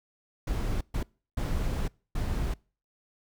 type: noise bursts at uneven times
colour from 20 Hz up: brown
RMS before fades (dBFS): -29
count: 4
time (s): 0.47-0.81 / 0.94-1.03 / 1.37-1.88 / 2.15-2.54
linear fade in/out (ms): 5
effects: noise-tail reverb RT60 0.4 s tail -26 dB re dry